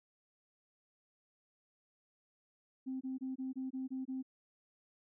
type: tone bursts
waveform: sine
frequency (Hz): 261.6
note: C4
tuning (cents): 0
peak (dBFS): -36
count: 8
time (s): 2.86-4.228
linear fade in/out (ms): 20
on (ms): 150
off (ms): 24
effects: tanh soft clip ceiling -32 dBFS